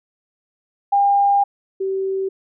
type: tone pair in turn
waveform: sine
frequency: 803 / 384.7 Hz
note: G5 / G4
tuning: +41 / -33 cents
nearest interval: octave + minor second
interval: 1274 cents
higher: first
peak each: -12 / -19 dBFS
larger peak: first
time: 0.92-1.44 / 1.8-2.29 s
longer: first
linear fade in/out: 10 ms
effects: none